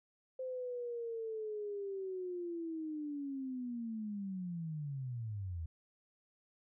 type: linear sweep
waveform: sine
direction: down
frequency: 520 to 78 Hz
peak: -38 dBFS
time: 0.39-5.66 s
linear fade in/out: 5 ms
effects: none